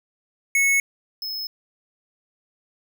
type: tone pair in turn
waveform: square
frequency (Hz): 2200 / 5184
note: C#7 / E8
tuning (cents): -14 / -30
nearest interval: octave + minor third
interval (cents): 1484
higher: second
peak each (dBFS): -17 / -28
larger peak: first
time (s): 0.55-0.8 / 1.22-1.47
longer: neither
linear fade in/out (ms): 2
effects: none